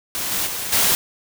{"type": "noise with level steps", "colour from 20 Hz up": "white", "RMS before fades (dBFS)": [-25, -22, -27, -17], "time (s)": [0.15, 0.95], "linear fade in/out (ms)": 0, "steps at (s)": [0.31, 0.46, 0.72], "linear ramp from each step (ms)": 10, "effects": []}